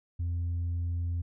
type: tone with tanh clipping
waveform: sine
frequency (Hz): 86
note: F2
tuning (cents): -26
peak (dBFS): -29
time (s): 0.19-1.22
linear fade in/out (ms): 10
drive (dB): 1
effects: none